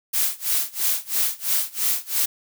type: noise with tremolo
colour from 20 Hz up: blue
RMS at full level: -20 dBFS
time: 0.13-2.26 s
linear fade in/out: 10 ms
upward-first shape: sine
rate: 3 Hz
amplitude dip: 95%
effects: none